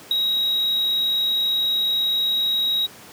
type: tone with ADSR envelope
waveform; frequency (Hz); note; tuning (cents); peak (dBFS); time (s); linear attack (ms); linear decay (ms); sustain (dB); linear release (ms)
triangle; 3816; A#7; +40; -12; 0.11-2.87; 3; 7; -5; 18
effects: pink hiss -43 dBFS RMS until 3.12 s + high-pass 150 Hz 12 dB/octave